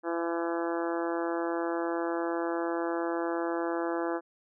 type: harmonic tone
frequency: 168.6 Hz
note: E3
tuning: 39 cents sharp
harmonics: 2 / 3 / 4 / 5 / 6 / 7 / 8 / 9 / 10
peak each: -31 / -35 / -37 / -39 / -41 / -42 / -43 / -44 / -45 dBFS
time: 0.03-4.21 s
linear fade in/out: 50 ms
effects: none